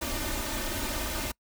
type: noise with comb filter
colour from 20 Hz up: pink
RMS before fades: -32 dBFS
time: 0.01-1.32 s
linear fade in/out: 10 ms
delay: 3.3 ms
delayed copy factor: +0.95
effects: noise-tail reverb RT60 0.1 s tail -26 dB re dry